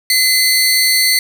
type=tone pair together; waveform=sawtooth; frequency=2041 / 4423 Hz; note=C7 / C#8; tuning=-44 / -5 cents; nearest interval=octave + minor second; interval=1339 cents; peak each=-10 dBFS; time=0.1-1.19 s; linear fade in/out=2 ms; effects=none